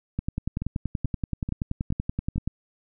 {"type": "two click trains", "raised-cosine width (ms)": 5, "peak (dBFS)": [-17, -14], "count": [5, 25], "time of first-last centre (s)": [[0.62, 2.359], [0.19, 2.476]], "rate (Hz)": [2.3, 10.5], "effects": []}